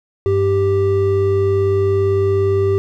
triangle tone pair together, 98 / 392.2 Hz, G2 / G4, 0 / +1 cents, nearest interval 2 octaves, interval 2401 cents, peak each -16 / -12 dBFS, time 0.26-2.78 s, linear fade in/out 0 ms, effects none

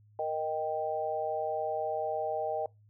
sine chord, Eb major, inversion second, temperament equal, 466.2 / 622.3 / 784 Hz, Bb4 / Eb5 / G5, 0 / 0 / 0 cents, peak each -36 / -33 / -34 dBFS, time 0.19-2.66 s, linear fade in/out 2 ms, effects noise-tail reverb RT60 0.2 s tail -23 dB re dry + added 105 Hz sine -58 dBFS peak until 2.89 s

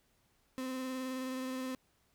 35% pulse tone with vibrato, 258.9 Hz, C4, 18 cents flat, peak -35 dBFS, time 0.58-1.75 s, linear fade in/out 0 ms, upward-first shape sine, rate 19 Hz, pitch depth 19 cents each way, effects pink hiss -73 dBFS RMS until 2.14 s

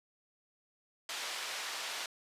white band-pass noise, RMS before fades -40 dBFS, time 1.09-2.06 s, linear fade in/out 2 ms, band 640 to 4800 Hz, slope 12 dB/octave, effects resampled to 32000 Hz

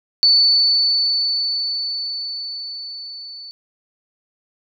sine tone with level ramp, 4487 Hz, C#8, 20 cents sharp, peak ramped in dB -9 to -33 dBFS, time 0.23-3.51 s, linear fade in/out 0 ms, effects none

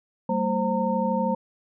sine tone cluster, 193.6 / 226.3 / 525 / 916 Hz, G3 / A3 / C5 / A#5, -21 / +49 / +6 / -31 cents, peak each -27 dBFS, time 0.29-1.35 s, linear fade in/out 5 ms, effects none

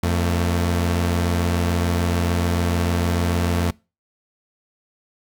sawtooth tone pair together, 86.8 / 224.1 Hz, F2 / A3, -10 / +32 cents, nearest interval octave + major third, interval 1642 cents, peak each -15 / -22 dBFS, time 0.03-3.71 s, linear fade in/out 5 ms, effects noise-tail reverb RT60 0.3 s tail -24 dB re dry

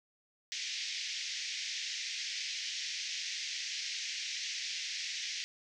white band-pass noise, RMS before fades -39 dBFS, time 0.52-5.44 s, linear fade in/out 0 ms, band 1900 to 6200 Hz, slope 48 dB/octave, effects none

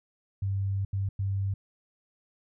sine tone bursts at uneven times, 98 Hz, G2, in tune, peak -26 dBFS, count 3, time 0.42-0.85 / 0.93-1.09 / 1.19-1.54 s, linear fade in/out 5 ms, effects none

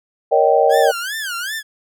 sine chord, Eb dominant seventh, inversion second, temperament just, 466.7 / 560 / 622.3 / 777.8 Hz, Bb4 / Db5 / Eb5 / G5, +2 / +18 / 0 / -14 cents, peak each -16 dBFS, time 0.31-0.92 s, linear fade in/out 20 ms
sawtooth tone with vibrato, 1567 Hz, G6, 1 cent flat, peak -19 dBFS, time 0.69-1.63 s, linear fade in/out 50 ms, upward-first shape sine, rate 2.6 Hz, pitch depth 230 cents each way
effects none

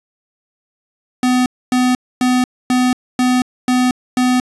square tone bursts, 251.3 Hz, B3, 30 cents sharp, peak -12 dBFS, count 7, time 1.23-4.4 s, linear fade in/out 2 ms, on 230 ms, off 260 ms, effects resampled to 24000 Hz + 7-bit

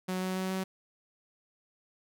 sawtooth tone with pitch steps, 185 / 186.29 / 187.58 / 188.89 Hz, F#3 / F#3 / F#3 / F#3, 0 / +12 / +24 / +36 cents, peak -27 dBFS, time 0.08-0.64 s, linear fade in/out 10 ms, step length 140 ms, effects none

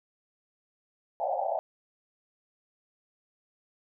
white band-pass noise, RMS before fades -30 dBFS, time 1.2-1.59 s, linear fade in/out 0 ms, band 550 to 830 Hz, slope 96 dB/octave, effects none

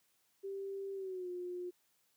sine tone with pitch glide, 392 to 357.4 Hz, G4 to F4, 0 to +40 cents, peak -39 dBFS, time 0.43-1.71 s, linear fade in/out 20 ms, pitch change -160 cents, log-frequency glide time 0.94-1.29 s, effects white hiss -75 dBFS RMS until 2.16 s + high-pass 60 Hz 12 dB/octave

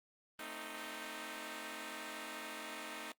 5% pulse chord, A diminished, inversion none, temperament equal with one note detuned, 222.2 / 261.6 / 311.1 Hz, A3 / C4 / Eb4, +17 / 0 / 0 cents, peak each -38 / -40 / -35 dBFS, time 0.39-3.12 s, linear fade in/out 2 ms, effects noise-tail reverb RT60 0.1 s tail -21 dB re dry + Opus 24 kbps

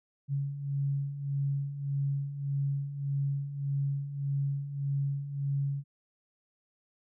sine beating tone pair, 138.59 / 140.29 Hz, C#3 / C#3, 0 / +21 cents, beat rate 1.7 Hz, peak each -36 / -30 dBFS, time 0.28-5.84 s, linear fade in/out 50 ms, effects none

